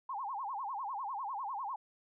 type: tone with vibrato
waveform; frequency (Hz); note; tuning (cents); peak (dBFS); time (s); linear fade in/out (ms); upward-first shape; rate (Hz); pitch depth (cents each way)
sine; 932.3; A#5; 0; -36; 0.09-1.76; 5; sine; 10; 290
effects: none